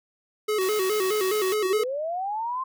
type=tone with vibrato; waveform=square; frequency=400 Hz; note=G4; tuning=35 cents sharp; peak=-23 dBFS; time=0.48-1.84 s; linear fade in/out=10 ms; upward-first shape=square; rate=4.8 Hz; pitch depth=110 cents each way
type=high-pass noise; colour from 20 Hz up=white; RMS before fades=-36 dBFS; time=0.61-1.54 s; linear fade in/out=0 ms; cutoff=140 Hz; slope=96 dB/octave
type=linear sweep; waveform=sine; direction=up; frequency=350.5 to 1063 Hz; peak=-26 dBFS; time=1.65-2.64 s; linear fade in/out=10 ms
effects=none